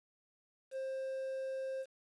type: tone with quantisation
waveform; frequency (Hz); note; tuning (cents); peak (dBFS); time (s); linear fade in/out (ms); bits
triangle; 530; C5; +22; -35; 0.71-1.86; 50; 10
effects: resampled to 24000 Hz